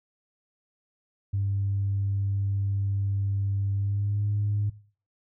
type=tone with pitch glide; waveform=sine; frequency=99.2 to 103.29 Hz; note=G2 to G#2; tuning=+21 to -9 cents; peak=-23 dBFS; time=1.33-4.7 s; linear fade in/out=10 ms; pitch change=+70 cents; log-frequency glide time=3.74-4.24 s; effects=noise-tail reverb RT60 0.4 s tail -17 dB re dry + tanh soft clip ceiling -19 dBFS